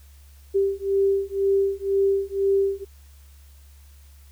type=beating tone pair; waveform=sine; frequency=392 / 394 Hz; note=G4 / G4; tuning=0 / +9 cents; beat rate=2 Hz; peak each=-22 dBFS; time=0.54-2.85 s; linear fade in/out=20 ms; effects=added 70 Hz sine -46 dBFS peak until 4.31 s + white hiss -58 dBFS RMS until 4.31 s